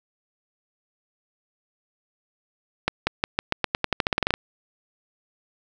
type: accelerating click train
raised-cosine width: 0.3 ms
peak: -4 dBFS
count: 17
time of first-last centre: 2.88-4.34 s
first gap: 190 ms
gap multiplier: 0.89
effects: none